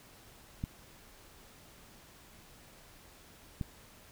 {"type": "clicks", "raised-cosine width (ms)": 5, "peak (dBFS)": -22, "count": 2, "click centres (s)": [0.639, 3.612], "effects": ["pink hiss -57 dBFS RMS until 4.11 s"]}